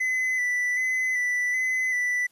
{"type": "tone with vibrato", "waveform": "triangle", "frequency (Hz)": 2002, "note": "B6", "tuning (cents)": 23, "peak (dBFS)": -21, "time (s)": [0, 2.27], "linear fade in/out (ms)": 10, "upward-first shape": "square", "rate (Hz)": 1.3, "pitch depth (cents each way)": 22, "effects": ["white hiss -64 dBFS RMS until 2.31 s", "resampled to 32000 Hz"]}